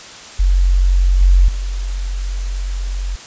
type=tone with level steps; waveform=sine; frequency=45.72 Hz; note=F#1; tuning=20 cents flat; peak=-9 / -6 / -18 dBFS; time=0.39-3.16 s; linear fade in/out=10 ms; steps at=1.21 / 1.48 s; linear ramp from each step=5 ms; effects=white hiss -35 dBFS RMS until 3.26 s + resampled to 16000 Hz